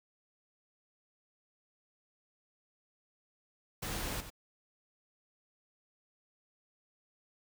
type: noise with echo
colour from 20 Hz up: pink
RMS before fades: -38 dBFS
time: 3.82-4.21 s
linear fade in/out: 10 ms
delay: 93 ms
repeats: 1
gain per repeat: -10 dB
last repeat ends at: 4.303 s
effects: none